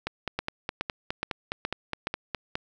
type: two click trains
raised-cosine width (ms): 0.3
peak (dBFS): -13 / -12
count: 13 / 5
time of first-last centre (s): 0.07-2.554 / 0.39-2.071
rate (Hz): 4.83 / 2.38
effects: none